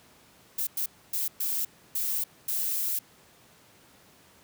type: noise bursts at uneven times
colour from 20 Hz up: violet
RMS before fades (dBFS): -29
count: 6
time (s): 0.58-0.67 / 0.77-0.86 / 1.13-1.28 / 1.4-1.65 / 1.95-2.24 / 2.48-2.99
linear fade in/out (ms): 5
effects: pink hiss -57 dBFS RMS until 4.43 s + high-pass 100 Hz 12 dB/octave